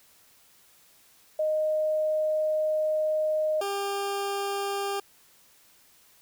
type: tone pair in turn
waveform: sine / 20% pulse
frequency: 619 / 399 Hz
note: D#5 / G4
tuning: -9 / +31 cents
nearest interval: minor sixth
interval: 760 cents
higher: first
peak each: -23 dBFS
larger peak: neither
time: 1.39-3.61 / 3.61-5 s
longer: first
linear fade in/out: 5 ms
effects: white hiss -59 dBFS RMS until 6.21 s